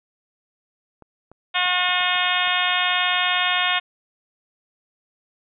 clicks, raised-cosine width 1 ms, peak -31 dBFS, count 7, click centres 1.023 / 1.316 / 1.658 / 1.891 / 2.007 / 2.155 / 2.475 s
harmonic tone, 360.9 Hz, F#4, 43 cents flat, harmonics 2 / 3 / 4 / 5 / 6 / 7 / 8 / 9 / 10, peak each -27 / -27 / -27 / -27 / -27 / -27 / -27 / -27 / -27 dBFS, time 1.54-3.8 s, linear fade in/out 20 ms
effects none

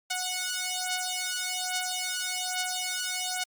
5% pulse beating tone pair, 734 / 735.2 Hz, F#5 / F#5, -14 / -11 cents, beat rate 1.2 Hz, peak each -21 dBFS, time 0.1-3.44 s, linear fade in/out 10 ms, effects Opus 48 kbps

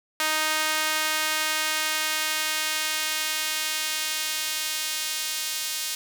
sawtooth tone with high-pass filter sweep, 311.1 Hz, D#4, in tune, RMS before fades -27 dBFS, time 0.2-5.95 s, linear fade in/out 2 ms, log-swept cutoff 1300 to 3900 Hz, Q 0.75, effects none

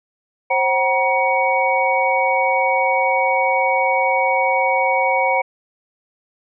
sine tone cluster, 532 / 757 / 951 / 2244 Hz, C5 / F#5 / A#5 / C#7, +29 / +39 / +34 / +21 cents, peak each -20 dBFS, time 0.5-5.42 s, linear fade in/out 10 ms, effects none

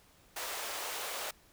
pink high-pass noise, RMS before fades -39 dBFS, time 0.36-1.31 s, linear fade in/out 5 ms, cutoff 480 Hz, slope 24 dB/octave, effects pink hiss -63 dBFS RMS until 1.52 s

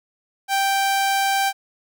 sawtooth tone, 784 Hz, G5, in tune, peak -14 dBFS, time 0.48-1.53 s, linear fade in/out 50 ms, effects none

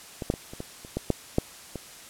clicks, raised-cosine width 2 ms, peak -18 / -9 / -19 / -26 / -20 / -28 / -14 / -8 / -7 / -20 dBFS, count 10, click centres 0.222 / 0.301 / 0.339 / 0.535 / 0.604 / 0.849 / 0.97 / 1.103 / 1.384 / 1.757 s, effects white hiss -46 dBFS RMS until 2.09 s + low-pass 11000 Hz 12 dB/octave

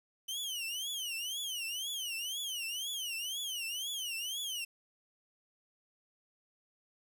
sawtooth tone with vibrato, 3024 Hz, F#7, 37 cents sharp, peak -33 dBFS, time 0.28-4.65 s, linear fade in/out 10 ms, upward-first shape triangle, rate 2 Hz, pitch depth 240 cents each way, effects 10-bit

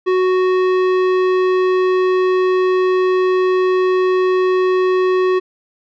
sine tone with tanh clipping, 370 Hz, F#4, in tune, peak -14 dBFS, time 0.06-5.4 s, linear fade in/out 20 ms, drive 15 dB, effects none

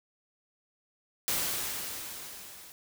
white noise with level ramp, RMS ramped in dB -29 to -50 dBFS, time 1.28-2.72 s, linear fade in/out 0 ms, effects none

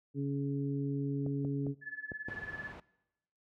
harmonic tone, 140 Hz, C#3, 18 cents sharp, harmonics 1 / 2 / 3, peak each -34 / -35 / -42 dBFS, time 0.14-1.75 s, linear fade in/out 50 ms
clicks, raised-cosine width 2 ms, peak -28 dBFS, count 5, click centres 1.264 / 1.449 / 1.667 / 2.118 / 2.285 s
sine tone with tremolo, 1722 Hz, A6, 38 cents flat, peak -36 dBFS, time 1.81-2.73 s, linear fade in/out 50 ms, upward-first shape sine, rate 18 Hz, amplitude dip 85%
pink low-pass noise, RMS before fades -48 dBFS, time 2.28-2.8 s, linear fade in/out 2 ms, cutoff 2000 Hz, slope 12 dB/octave
effects noise-tail reverb RT60 1.0 s tail -22 dB re dry + high-pass 60 Hz 12 dB/octave

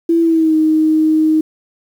sine tone with pitch glide, 333.6 to 313.1 Hz, E4 to D#4, +21 to +11 cents, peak -9 dBFS, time 0.09-1.41 s, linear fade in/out 5 ms, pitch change -110 cents, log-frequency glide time 0.21-0.55 s, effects 7-bit

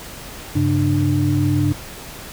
sine tone cluster, 98 / 137.5 / 298.1 Hz, G2 / C#3 / D4, 0 / -14 / +26 cents, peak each -19 dBFS, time 0.55-1.73 s, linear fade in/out 10 ms, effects pink hiss -35 dBFS RMS until 2.32 s

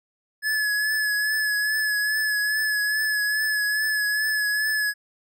square tone with vibrato, 1708 Hz, G#6, 48 cents sharp, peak -22 dBFS, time 0.42-4.94 s, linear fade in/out 50 ms, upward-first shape triangle, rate 2.4 Hz, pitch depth 35 cents each way, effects none

